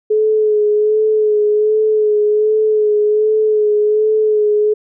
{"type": "tone with vibrato", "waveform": "sine", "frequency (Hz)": 426.2, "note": "G#4", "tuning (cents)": 45, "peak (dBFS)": -10, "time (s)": [0.1, 4.74], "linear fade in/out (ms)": 10, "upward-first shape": "sine", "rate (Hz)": 1.3, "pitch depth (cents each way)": 28, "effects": []}